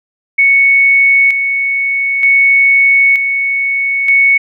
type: tone with tremolo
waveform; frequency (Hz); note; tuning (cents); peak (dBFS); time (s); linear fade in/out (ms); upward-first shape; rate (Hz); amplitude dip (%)
sine; 2217; C#7; 0; -5; 0.38-4.38; 10; square; 0.54; 50
effects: none